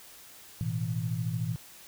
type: chord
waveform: sine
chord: A suspended second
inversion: none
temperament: equal with one note detuned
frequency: 110 / 123.47 / 163.11 Hz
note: A2 / B2 / E3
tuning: 0 / 0 / -18 cents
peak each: -33 dBFS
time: 0.61-1.56 s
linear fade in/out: 0 ms
effects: white hiss -51 dBFS RMS until 1.87 s